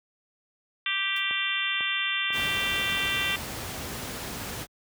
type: harmonic tone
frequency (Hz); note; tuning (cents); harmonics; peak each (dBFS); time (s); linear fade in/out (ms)
392; G4; 0; 3 / 4 / 5 / 6 / 7 / 8 / 9; -37 / -35 / -32 / -33 / -31 / -33 / -33; 0.86-3.36; 2
type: noise with exponential decay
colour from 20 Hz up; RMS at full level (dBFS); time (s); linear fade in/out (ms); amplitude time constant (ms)
white; -43; 1.16-1.26; 5; 20
type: click train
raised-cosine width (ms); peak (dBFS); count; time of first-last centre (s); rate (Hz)
1; -28; 5; 1.31-3.3; 2.01
type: noise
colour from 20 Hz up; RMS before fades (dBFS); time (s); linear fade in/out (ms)
pink; -35; 2.32-4.67; 50
effects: high-pass 60 Hz 12 dB/octave

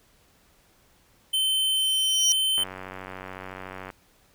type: tone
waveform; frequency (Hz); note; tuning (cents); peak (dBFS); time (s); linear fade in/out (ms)
square; 3080; G7; -31; -22; 1.33-2.64; 10
type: tone with exponential growth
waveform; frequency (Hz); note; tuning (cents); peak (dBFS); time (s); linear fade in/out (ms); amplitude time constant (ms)
triangle; 5770; F#8; -44; -16; 1.76-2.32; 0; 120
type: click train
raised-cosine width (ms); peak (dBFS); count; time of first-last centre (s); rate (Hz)
0.5; -22; 125; 2.58-3.902; 93.8
effects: pink hiss -61 dBFS RMS until 4.34 s

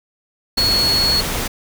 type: tone in noise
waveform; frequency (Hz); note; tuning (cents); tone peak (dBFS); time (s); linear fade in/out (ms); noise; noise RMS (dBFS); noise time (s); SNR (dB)
sine; 4350; C#8; -33; -14; 0.57-1.21; 10; pink; -22; 0.57-1.48; +5
effects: none

